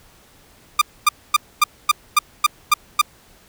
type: tone bursts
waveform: sawtooth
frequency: 1200 Hz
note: D6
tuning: 37 cents sharp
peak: -6 dBFS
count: 9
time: 0.79-3.015 s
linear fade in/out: 5 ms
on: 25 ms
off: 250 ms
effects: pink hiss -51 dBFS RMS until 3.48 s